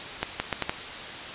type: accelerating click train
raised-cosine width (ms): 0.3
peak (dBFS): -9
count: 5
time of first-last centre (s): 0.23-0.695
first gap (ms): 170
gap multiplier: 0.75
effects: white hiss -36 dBFS RMS until 1.34 s + resampled to 8000 Hz